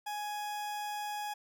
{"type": "tone", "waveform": "40% pulse", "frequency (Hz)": 834, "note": "G#5", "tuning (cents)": 7, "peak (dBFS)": -35, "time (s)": [0.06, 1.34], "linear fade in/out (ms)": 10, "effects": []}